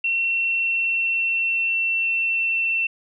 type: tone with pitch glide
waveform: sine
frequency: 2717 to 2692 Hz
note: F7 to E7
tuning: -48 to +36 cents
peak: -19 dBFS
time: 0.04-2.87 s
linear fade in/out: 5 ms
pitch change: -16 cents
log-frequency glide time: 0.18-2.66 s
effects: none